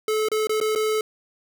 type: tone with dropouts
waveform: square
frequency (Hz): 432.8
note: A4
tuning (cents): -29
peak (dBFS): -21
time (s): 0.08-1.01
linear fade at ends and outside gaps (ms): 2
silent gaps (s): 0.286-0.316 / 0.471-0.494 / 0.602-0.612 / 0.751-0.758
effects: none